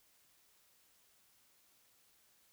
silence, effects white hiss -70 dBFS RMS until 2.52 s

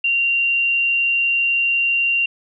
sine tone, 2766 Hz, F7, 17 cents flat, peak -15 dBFS, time 0.04-2.26 s, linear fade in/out 5 ms, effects none

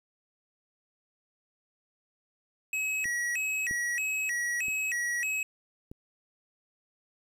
square tone with vibrato, 2217 Hz, C#7, in tune, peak -29 dBFS, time 2.73-5.43 s, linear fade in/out 2 ms, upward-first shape square, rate 1.6 Hz, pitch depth 250 cents each way
clicks, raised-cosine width 3 ms, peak -35 / -29 / -34 / -30 dBFS, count 4, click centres 3.056 / 3.711 / 4.683 / 5.915 s
effects low-pass 12000 Hz 12 dB/octave + 10-bit

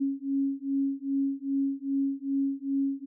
sine beating tone pair, 273.5 / 276 Hz, C#4 / C#4, -23 / -7 cents, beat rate 2.5 Hz, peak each -29 dBFS, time 0-3.06 s, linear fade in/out 20 ms, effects none

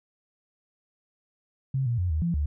sine tone with pitch steps, 133.7 / 119 / 89.8 / 78 / 170.2 / 73.5 Hz, C3 / A#2 / F2 / D#2 / F3 / D2, +38 / +36 / +49 / +5 / -44 / +2 cents, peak -23 dBFS, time 1.74-2.46 s, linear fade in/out 5 ms, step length 120 ms, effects none

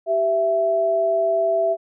sine tone pair together, 389.6 / 662.8 Hz, G4 / E5, -11 / +9 cents, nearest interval major sixth, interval 920 cents, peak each -25 / -17 dBFS, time 0.06-1.77 s, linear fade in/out 50 ms, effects none

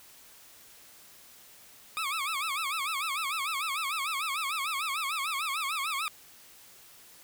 20% pulse tone with vibrato, 1195 Hz, D6, 30 cents sharp, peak -25 dBFS, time 1.97-6.08 s, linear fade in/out 0 ms, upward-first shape sine, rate 6.7 Hz, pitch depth 180 cents each way, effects white hiss -54 dBFS RMS until 7.23 s

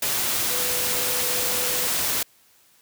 sine tone in noise, 495.6 Hz, B4, 6 cents sharp, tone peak -34 dBFS, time 0.5-1.87 s, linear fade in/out 5 ms, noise white, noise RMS -24 dBFS, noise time 0.02-2.23 s, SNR -13 dB, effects white hiss -58 dBFS RMS until 2.81 s + high-pass 60 Hz 12 dB/octave

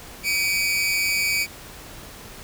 sawtooth tone pair together, 2289 / 2476 Hz, D7 / D#7, -45 / -9 cents, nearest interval minor second, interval 136 cents, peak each -18 / -23 dBFS, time 0.23-1.47 s, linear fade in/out 50 ms, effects pink hiss -41 dBFS RMS until 2.43 s

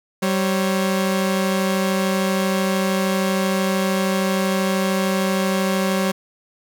sawtooth tone pair together, 192.3 / 543.9 Hz, G3 / C#5, -33 / -33 cents, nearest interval octave + tritone, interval 1800 cents, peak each -15 / -20 dBFS, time 0.22-6.12 s, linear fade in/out 10 ms, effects none

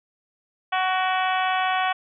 harmonic tone with a mistuned harmonic, 372.9 Hz, F#4, 14 cents sharp, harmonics 2 / 3 / 4 / 5 / 6 / 7 / 8 / 9, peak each -23 / -27 / -29 / -31 / -33 / -34 / -35 / -36 dBFS, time 0.72-1.93 s, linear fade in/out 10 ms, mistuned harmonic 6, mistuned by +42 cents, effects none

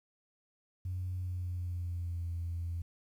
sine tone with pitch glide, 91.3 to 85.19 Hz, F#2 to F2, -23 to -42 cents, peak -33 dBFS, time 0.85-2.82 s, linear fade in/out 5 ms, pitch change -119 cents, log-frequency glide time 1.15-2.31 s, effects tanh soft clip ceiling -30 dBFS + 11-bit

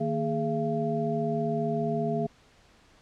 sine tone cluster, 156.1 / 230.9 / 416.7 / 681 Hz, D#3 / A#3 / G#4 / F5, +6 / -16 / +6 / -44 cents, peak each -31 dBFS, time 0-2.27 s, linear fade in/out 10 ms, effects pink hiss -59 dBFS RMS until 3.01 s + low-pass 6000 Hz 12 dB/octave

